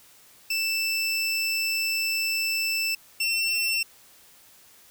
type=tone pair in turn; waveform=25% pulse; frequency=2655 / 2698 Hz; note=E7 / E7; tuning=+12 / +40 cents; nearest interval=unison; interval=28 cents; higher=second; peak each=-20 / -19 dBFS; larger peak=second; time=0.5-2.95 / 3.2-3.83 s; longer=first; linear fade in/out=5 ms; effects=white hiss -54 dBFS RMS until 4.9 s